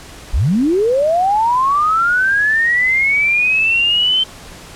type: linear sweep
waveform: sine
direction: up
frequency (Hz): 37.71 to 3105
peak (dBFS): -11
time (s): 0.33-4.24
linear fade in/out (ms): 10
effects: pink hiss -36 dBFS RMS until 4.75 s + low-pass 10000 Hz 12 dB/octave